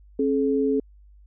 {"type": "tone pair together", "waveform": "sine", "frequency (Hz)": [270.3, 428.8], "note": ["C#4", "A4"], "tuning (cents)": [-44, -45], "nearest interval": "minor sixth", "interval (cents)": 799, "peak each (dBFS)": -22, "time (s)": [0.19, 0.8], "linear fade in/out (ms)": 5, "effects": ["added 50 Hz sine -48 dBFS peak until 1.26 s"]}